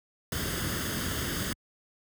pink noise with comb filter, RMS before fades -31 dBFS, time 0.32-1.53 s, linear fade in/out 2 ms, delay 0.61 ms, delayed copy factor +0.65, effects high-pass 60 Hz 12 dB/octave

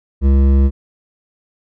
sine tone with hard clipping, 68 Hz, C#2, 33 cents flat, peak -10 dBFS, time 0.21-0.71 s, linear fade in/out 50 ms, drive 11 dB, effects none

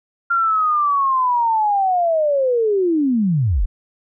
sine linear sweep, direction down, 1393 to 30.87 Hz, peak -14 dBFS, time 0.3-3.66 s, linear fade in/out 10 ms, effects none

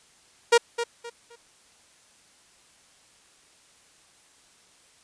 sawtooth tone with echo, 470.8 Hz, A#4, 17 cents sharp, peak -10 dBFS, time 0.52-0.58 s, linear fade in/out 10 ms, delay 260 ms, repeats 3, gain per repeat -11 dB, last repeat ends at 1.36 s, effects white hiss -58 dBFS RMS until 5.03 s + resampled to 22050 Hz

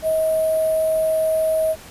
sine tone with sample-and-hold, 636 Hz, D#5, 38 cents sharp, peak -16 dBFS, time 0.02-1.76 s, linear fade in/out 50 ms, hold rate 11025 Hz, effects pink hiss -41 dBFS RMS until 1.9 s + resampled to 32000 Hz

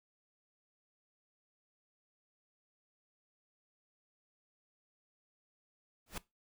pink noise with exponential growth, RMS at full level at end -36 dBFS, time 6.06-6.18 s, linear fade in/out 5 ms, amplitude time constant 25 ms, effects noise-tail reverb RT60 0.2 s tail -19 dB re dry

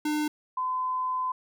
square / sine tone pair in turn, 301.5 / 1019.7 Hz, D4 / C6, +46 / -45 cents, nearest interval octave + major sixth, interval 2109 cents, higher second, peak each -26 dBFS, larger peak neither, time 0.05-0.28 / 0.57-1.32 s, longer second, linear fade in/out 5 ms, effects none

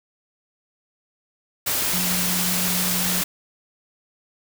sine tone in noise, 180 Hz, F#3, 47 cents flat, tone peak -27 dBFS, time 1.93-3.22 s, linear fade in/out 10 ms, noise white, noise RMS -23 dBFS, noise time 1.66-3.24 s, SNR -7 dB, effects none

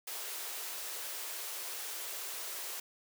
white high-pass noise, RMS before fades -41 dBFS, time 0.07-2.8 s, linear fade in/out 5 ms, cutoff 350 Hz, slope 48 dB/octave, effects none

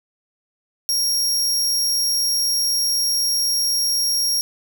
sawtooth tone, 5588 Hz, F8, in tune, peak -15 dBFS, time 0.89-4.41 s, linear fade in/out 0 ms, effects none

